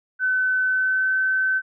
sine tone with pitch glide, 1515 to 1530.8 Hz, F#6 to G6, +40 to -42 cents, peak -18 dBFS, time 0.19-1.62 s, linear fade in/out 50 ms, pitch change +18 cents, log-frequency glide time 0.65-1.15 s, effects none

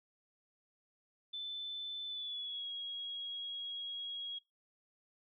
sine tone with pitch glide, 3520 to 3303 Hz, A7 to G#7, 0 to -10 cents, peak -39 dBFS, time 1.33-4.39 s, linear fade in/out 10 ms, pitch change -110 cents, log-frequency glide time 2.07-2.68 s, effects noise-tail reverb RT60 0.2 s tail -23 dB re dry

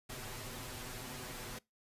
pink noise with comb filter, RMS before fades -45 dBFS, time 0.09-1.59 s, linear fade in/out 10 ms, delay 8 ms, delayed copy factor +1, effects noise-tail reverb RT60 0.2 s tail -23 dB re dry + resampled to 32000 Hz

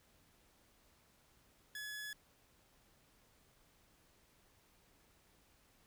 sawtooth tone, 1699 Hz, G#6, 39 cents sharp, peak -40 dBFS, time 1.75-2.13 s, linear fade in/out 2 ms, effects pink hiss -70 dBFS RMS until 5.86 s

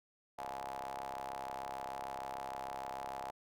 sawtooth ring-modulated tone, 66.6 Hz, C2, 31 cents sharp, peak -34 dBFS, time 0.38-3.31 s, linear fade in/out 10 ms, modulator 784 Hz, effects none

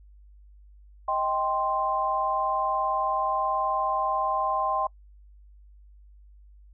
sine chord, C minor, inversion first, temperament just, 627.9 / 784.9 / 1046.5 Hz, Eb5 / G5 / C6, +16 / +2 / 0 cents, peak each -31 / -28 / -26 dBFS, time 1.08-4.87 s, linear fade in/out 5 ms, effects noise-tail reverb RT60 0.1 s tail -25 dB re dry + added 50 Hz sine -49 dBFS peak until 6.73 s

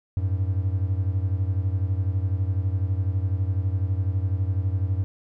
triangle beating tone pair, 92 / 104 Hz, F#2 / G#2, -9 / +3 cents, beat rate 12 Hz, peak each -21 / -25 dBFS, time 0.17-5.04 s, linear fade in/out 0 ms, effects none

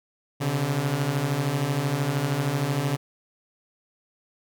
sawtooth beating tone pair, 130.81 / 143.81 Hz, C3 / D3, 0 / -36 cents, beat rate 13 Hz, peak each -24 / -21 dBFS, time 0.4-2.97 s, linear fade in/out 20 ms, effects none

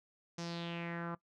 sawtooth tone with low-pass filter sweep, 170 Hz, F3, 46 cents flat, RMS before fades -41 dBFS, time 0.38-1.15 s, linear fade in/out 5 ms, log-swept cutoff 6000 to 1200 Hz, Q 3.9, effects noise-tail reverb RT60 0.1 s tail -19 dB re dry

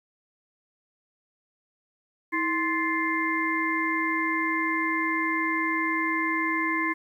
harmonic tone with a mistuned harmonic, 349.2 Hz, F4, in tune, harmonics 1 / 3 / 5 / 6, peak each -29 / -29 / -31 / -28 dBFS, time 2.32-6.94 s, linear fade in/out 20 ms, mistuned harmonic 1, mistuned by -140 cents, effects 10-bit

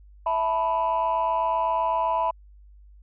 sine chord, E suspended fourth, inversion none, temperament equal, 659.3 / 880 / 987.8 Hz, E5 / A5 / B5, 0 / 0 / 0 cents, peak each -26 / -27 / -22 dBFS, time 0.26-2.31 s, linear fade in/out 5 ms, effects tanh soft clip ceiling -16 dBFS + added 50 Hz sine -47 dBFS peak until 3.02 s

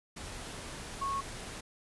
sine tone in noise, 1100 Hz, C#6, 14 cents flat, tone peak -31 dBFS, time 1.01-1.21 s, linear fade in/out 10 ms, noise pink, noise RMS -43 dBFS, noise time 0.16-1.61 s, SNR +9 dB, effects resampled to 24000 Hz

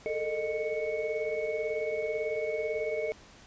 sine tone cluster, 431.9 / 450 / 615 / 2216 Hz, A4 / A4 / D#5 / C#7, -32 / +39 / -20 / -1 cents, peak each -37 / -33 / -33 / -39 dBFS, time 0.06-3.12 s, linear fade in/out 0 ms, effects pink hiss -54 dBFS RMS until 3.46 s + resampled to 16000 Hz

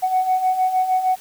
sine beating tone pair, 740 / 746.5 Hz, F#5 / F#5, 0 / +15 cents, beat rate 6.5 Hz, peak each -22 / -16 dBFS, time 0.02-1.16 s, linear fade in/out 20 ms, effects tanh soft clip ceiling -11 dBFS + white hiss -44 dBFS RMS until 1.2 s

